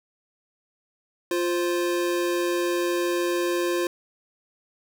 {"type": "tone pair together", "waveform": "square", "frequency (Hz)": [349.3, 523.3], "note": ["F4", "C5"], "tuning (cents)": [0, 0], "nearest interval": "perfect fifth", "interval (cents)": 700, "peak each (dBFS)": [-24, -30], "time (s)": [1.31, 3.87], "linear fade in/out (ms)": 2, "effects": []}